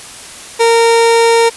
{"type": "tone", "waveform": "30% pulse", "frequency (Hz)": 461.5, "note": "A#4", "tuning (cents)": -17, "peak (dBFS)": -4, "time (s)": [0.59, 1.5], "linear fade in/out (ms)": 20, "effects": ["white hiss -31 dBFS RMS until 1.56 s", "resampled to 24000 Hz"]}